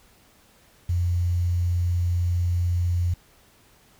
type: tone with quantisation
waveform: sine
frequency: 87.8 Hz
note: F2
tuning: 10 cents sharp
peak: -20 dBFS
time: 0.89-3.14 s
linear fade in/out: 5 ms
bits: 8
effects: pink hiss -57 dBFS RMS until 3.99 s